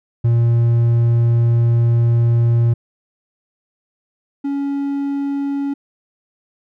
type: tone pair in turn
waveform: triangle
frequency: 117.4 / 280.1 Hz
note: A#2 / C#4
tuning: +13 / +18 cents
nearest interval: octave + minor third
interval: 1505 cents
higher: second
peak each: -9 / -16 dBFS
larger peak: first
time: 0.24-2.74 / 4.44-5.74 s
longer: first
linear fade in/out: 10 ms
effects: none